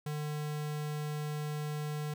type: tone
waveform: square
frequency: 150 Hz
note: D3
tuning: 37 cents sharp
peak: -35 dBFS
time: 0.06-2.14 s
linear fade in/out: 5 ms
effects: none